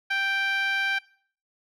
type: tone with band-pass filter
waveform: 10% pulse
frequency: 784 Hz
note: G5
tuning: in tune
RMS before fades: -26 dBFS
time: 0.1-0.99 s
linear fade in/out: 10 ms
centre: 1700 Hz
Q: 2
effects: noise-tail reverb RT60 0.5 s tail -21 dB re dry

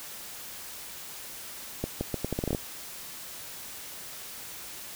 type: accelerating click train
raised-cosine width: 2 ms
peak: -15 dBFS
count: 11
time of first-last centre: 1.84-2.548 s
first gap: 170 ms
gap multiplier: 0.78
effects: white hiss -42 dBFS RMS until 4.95 s

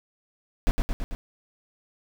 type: noise with echo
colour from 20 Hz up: brown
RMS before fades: -19 dBFS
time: 0.67-0.71 s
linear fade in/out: 0 ms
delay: 110 ms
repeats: 4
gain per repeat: -3 dB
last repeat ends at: 1.15 s
effects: none

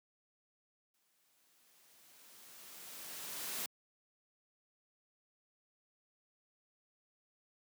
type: noise with exponential growth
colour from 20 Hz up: white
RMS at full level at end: -39 dBFS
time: 0.94-3.66 s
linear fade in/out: 2 ms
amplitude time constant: 590 ms
effects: high-pass 150 Hz 12 dB/octave

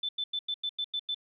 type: tone bursts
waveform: sine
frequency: 3520 Hz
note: A7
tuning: in tune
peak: -29 dBFS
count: 8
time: 0.03-1.146 s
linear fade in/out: 5 ms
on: 59 ms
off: 92 ms
effects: none

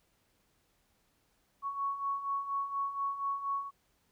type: beating tone pair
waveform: sine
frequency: 1108.7 / 1112.9 Hz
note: C#6 / C#6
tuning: 0 / +6 cents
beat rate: 4.2 Hz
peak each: -39 / -33 dBFS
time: 1.62-3.71 s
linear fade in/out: 50 ms
effects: pink hiss -73 dBFS RMS until 4.11 s

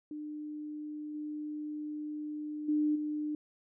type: tone with level steps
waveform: sine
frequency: 300.8 Hz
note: D4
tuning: 42 cents sharp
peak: -38 / -36 / -26 / -32 dBFS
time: 0.11-3.35 s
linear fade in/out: 2 ms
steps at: 1.14 / 2.68 / 2.95 s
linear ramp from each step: 10 ms
effects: none

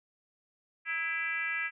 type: tone with frequency modulation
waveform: sine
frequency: 1997 Hz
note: B6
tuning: 19 cents sharp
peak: -30 dBFS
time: 0.85-1.71 s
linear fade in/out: 50 ms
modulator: 348 Hz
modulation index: 1.5
effects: none

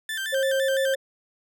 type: tone with vibrato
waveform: 30% pulse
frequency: 1661.2 Hz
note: G#6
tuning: in tune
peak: -25 dBFS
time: 0.09-0.95 s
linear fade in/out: 2 ms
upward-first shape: square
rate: 5.9 Hz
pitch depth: 100 cents each way
type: tone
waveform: sine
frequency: 538 Hz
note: C5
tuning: 48 cents sharp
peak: -21 dBFS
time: 0.32-0.96 s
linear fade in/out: 20 ms
effects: none

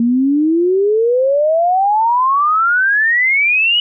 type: exponential sweep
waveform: sine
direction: up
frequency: 229.2 to 2960 Hz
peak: -10 dBFS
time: 0-3.8 s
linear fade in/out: 2 ms
effects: none

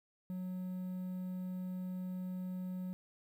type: tone with quantisation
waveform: triangle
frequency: 183.6 Hz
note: F#3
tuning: 13 cents flat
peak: -36 dBFS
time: 0.3-2.93 s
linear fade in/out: 0 ms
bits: 11
effects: none

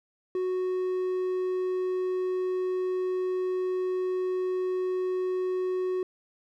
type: tone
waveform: triangle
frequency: 368.8 Hz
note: F#4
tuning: 6 cents flat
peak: -24 dBFS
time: 0.35-6.03 s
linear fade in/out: 2 ms
effects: none

